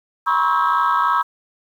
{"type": "tone cluster", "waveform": "sine", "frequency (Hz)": [964, 1044, 1107, 1295, 1603], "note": ["B5", "C6", "C#6", "E6", "G6"], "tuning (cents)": [-42, -4, -3, -31, 38], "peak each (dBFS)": [-19, -23, -19, -18, -25], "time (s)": [0.26, 1.23], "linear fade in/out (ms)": 20, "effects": ["tanh soft clip ceiling -9 dBFS", "8-bit"]}